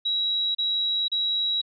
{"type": "tone bursts", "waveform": "sine", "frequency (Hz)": 3872, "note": "B7", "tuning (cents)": -35, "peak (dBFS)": -22, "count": 3, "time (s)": [0.05, 1.616], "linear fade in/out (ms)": 10, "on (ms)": 500, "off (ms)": 33, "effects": []}